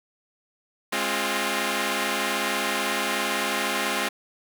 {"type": "chord", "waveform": "5% pulse", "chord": "F minor", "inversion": "first", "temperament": "equal with one note detuned", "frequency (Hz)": [207.7, 266.4, 349.2], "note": ["Ab3", "C4", "F4"], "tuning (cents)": [0, 31, 0], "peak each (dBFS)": -17, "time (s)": [0.92, 4.09], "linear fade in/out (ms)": 10, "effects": []}